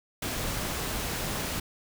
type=noise; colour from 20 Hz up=pink; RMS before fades=-32 dBFS; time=0.22-1.6 s; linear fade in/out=5 ms; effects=none